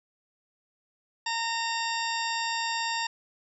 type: harmonic tone with a mistuned harmonic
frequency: 918 Hz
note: A#5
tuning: 27 cents flat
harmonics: 1 / 2 / 3 / 4 / 5 / 6 / 8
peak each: -31 / -34 / -36 / -37 / -38 / -39 / -40 dBFS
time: 1.26-3.07 s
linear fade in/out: 5 ms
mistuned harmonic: 5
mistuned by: +47 cents
effects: none